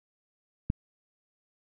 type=click; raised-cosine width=5 ms; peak=-14 dBFS; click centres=0.701 s; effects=none